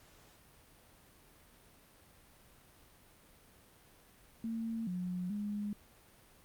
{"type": "tone with pitch steps", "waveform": "sine", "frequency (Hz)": [226.6, 180.1, 206.6], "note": ["A#3", "F#3", "G#3"], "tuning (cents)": [-49, -46, -9], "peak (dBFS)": -35, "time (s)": [4.44, 5.73], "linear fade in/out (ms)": 2, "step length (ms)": 430, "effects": ["pink hiss -62 dBFS RMS until 6.44 s", "Opus 48 kbps"]}